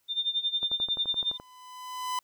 sine tone with tremolo, 3605 Hz, A7, 41 cents sharp, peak -23 dBFS, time 0.08-1.38 s, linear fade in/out 50 ms, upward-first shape sine, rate 11 Hz, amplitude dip 85%
click train, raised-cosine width 1 ms, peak -28 dBFS, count 10, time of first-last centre 0.63-1.399 s, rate 11.7 Hz
45% pulse tone with exponential growth, 1006 Hz, B5, 32 cents sharp, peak -27 dBFS, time 1.04-2.19 s, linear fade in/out 2 ms, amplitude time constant 250 ms
effects white hiss -72 dBFS RMS until 2.23 s

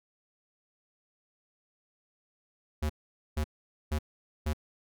square tone bursts, 75.9 Hz, D#2, 42 cents flat, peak -28 dBFS, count 4, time 2.82-4.534 s, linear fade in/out 10 ms, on 76 ms, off 470 ms, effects none

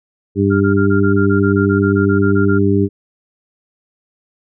harmonic tone, 99.3 Hz, G2, 23 cents sharp, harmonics 1 / 2 / 3 / 4, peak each -16 / -16 / -16 / -16 dBFS, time 0.35-2.89 s, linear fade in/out 50 ms
sine tone bursts, 1396.9 Hz, F6, in tune, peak -20 dBFS, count 16, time 0.5-2.59 s, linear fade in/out 20 ms, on 110 ms, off 22 ms
effects none

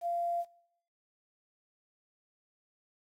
sine tone with quantisation, 690 Hz, F5, 21 cents flat, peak -30 dBFS, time 0.01-0.45 s, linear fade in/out 50 ms, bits 10, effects noise-tail reverb RT60 0.8 s tail -21 dB re dry + AAC 64 kbps

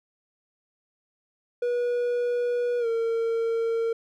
triangle tone with pitch glide, 484.7 to 457.5 Hz, B4 to A#4, -32 to -32 cents, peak -21 dBFS, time 1.62-3.93 s, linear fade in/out 5 ms, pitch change -100 cents, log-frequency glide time 2.79-2.87 s, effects none

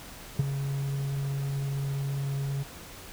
triangle tone with ADSR envelope, 138.59 Hz, C#3, in tune, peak -16 dBFS, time 0.39-2.64 s, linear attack 5 ms, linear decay 23 ms, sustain -10 dB, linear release 21 ms, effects pink hiss -45 dBFS RMS until 3.12 s

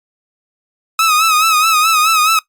sawtooth tone with vibrato, 1276 Hz, D#6, 43 cents sharp, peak -6 dBFS, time 0.99-2.39 s, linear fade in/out 2 ms, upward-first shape sine, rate 4.7 Hz, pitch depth 67 cents each way, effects noise-tail reverb RT60 0.1 s tail -19 dB re dry + Opus 48 kbps

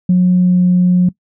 sine tone with pitch glide, 181 to 179.85 Hz, F#3 to F#3, -38 to -49 cents, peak -6 dBFS, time 0.09-1.09 s, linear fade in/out 5 ms, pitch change -11 cents, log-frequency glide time 0.32-0.64 s, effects noise-tail reverb RT60 0.1 s tail -20 dB re dry + tanh soft clip ceiling -3 dBFS

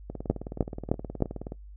two click trains, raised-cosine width 2 ms, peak -22 / -9 dBFS, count 28 / 4, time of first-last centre 0.1-1.521 / 0.3-1.223 s, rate 19 / 3.25 Hz, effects noise-tail reverb RT60 0.1 s tail -20 dB re dry + added 50 Hz sine -43 dBFS peak until 1.76 s

